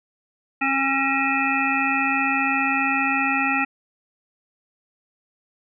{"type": "harmonic tone with a mistuned harmonic", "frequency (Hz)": 271.5, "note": "C#4", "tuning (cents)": -36, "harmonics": [1, 3, 5, 7, 9, 10], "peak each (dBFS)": [-26, -26, -26, -26, -26, -26], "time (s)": [0.61, 3.65], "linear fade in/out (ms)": 10, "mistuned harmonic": 10, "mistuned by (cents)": -66, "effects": []}